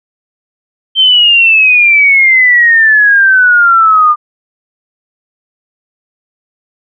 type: exponential sweep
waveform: sine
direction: down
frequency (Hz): 3136 to 1200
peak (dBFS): -3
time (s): 0.95-4.16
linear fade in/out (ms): 50
effects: none